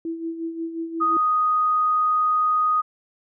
sine tone with tremolo, 329.6 Hz, E4, in tune, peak -24 dBFS, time 0.05-1.17 s, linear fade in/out 2 ms, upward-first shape sine, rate 5.6 Hz, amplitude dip 60%
sine tone, 1244.5 Hz, D#6, in tune, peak -17 dBFS, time 1-2.82 s, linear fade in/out 20 ms
effects none

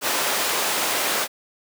pink high-pass noise, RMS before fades -23 dBFS, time 0.01-1.28 s, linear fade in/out 50 ms, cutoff 490 Hz, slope 12 dB/octave, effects none

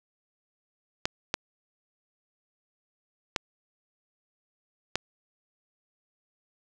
clicks, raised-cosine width 0.2 ms, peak -8 dBFS, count 4, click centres 1.055 / 1.341 / 3.362 / 4.956 s, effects none

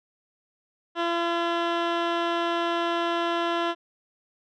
15% pulse tone with low-pass filter, 340 Hz, F4, 46 cents flat, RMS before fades -26 dBFS, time 0.95-3.75 s, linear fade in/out 50 ms, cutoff 2800 Hz, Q 1.6, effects none

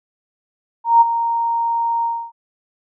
sine tone with ADSR envelope, 929 Hz, A#5, 6 cents flat, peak -5 dBFS, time 0.84-2.32 s, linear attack 170 ms, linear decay 24 ms, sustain -11 dB, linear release 280 ms, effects none

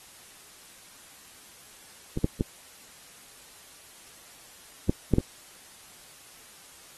clicks, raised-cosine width 3 ms, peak -16 / -9 / -12 / -8 / -7 / -7 dBFS, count 6, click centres 2.174 / 2.244 / 2.409 / 4.895 / 5.137 / 5.184 s, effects white hiss -51 dBFS RMS until 6.97 s + AAC 32 kbps

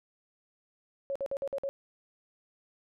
sine tone bursts, 552 Hz, C#5, 7 cents flat, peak -30 dBFS, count 6, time 1.1-1.69 s, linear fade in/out 0 ms, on 55 ms, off 52 ms, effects none

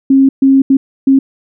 sine tone bursts at uneven times, 270 Hz, C#4, 45 cents flat, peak -4 dBFS, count 4, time 0.1-0.29 / 0.42-0.62 / 0.7-0.77 / 1.07-1.19 s, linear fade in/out 5 ms, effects none

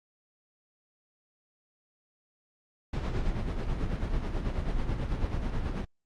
brown noise with tremolo, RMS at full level -28 dBFS, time 2.93-5.85 s, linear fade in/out 5 ms, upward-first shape sine, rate 9.2 Hz, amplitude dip 50%, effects low-pass 5000 Hz 12 dB/octave + Opus 48 kbps

